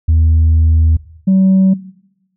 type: tone pair in turn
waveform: sine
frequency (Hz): 80 / 190.27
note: D#2 / F#3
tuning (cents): +49 / +49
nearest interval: octave + minor third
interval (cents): 1500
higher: second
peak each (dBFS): -5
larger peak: neither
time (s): 0.08-0.97 / 1.27-1.74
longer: first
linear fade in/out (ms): 10
effects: noise-tail reverb RT60 0.9 s tail -19 dB re dry + tanh soft clip ceiling -5 dBFS